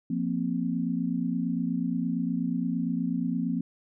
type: chord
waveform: sine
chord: F suspended fourth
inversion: none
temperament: equal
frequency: 174.61 / 233.1 / 261.6 Hz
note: F3 / Bb3 / C4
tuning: 0 / 0 / 0 cents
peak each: -30 dBFS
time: 0.1-3.61 s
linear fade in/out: 5 ms
effects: none